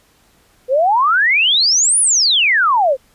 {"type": "exponential two-way sweep", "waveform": "sine", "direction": "up then down", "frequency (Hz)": [487.5, 10230, 494.2], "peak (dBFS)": -10, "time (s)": [0.68, 2.97], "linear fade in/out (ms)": 50, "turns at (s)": 2, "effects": ["pink hiss -54 dBFS RMS until 3.14 s", "resampled to 32000 Hz"]}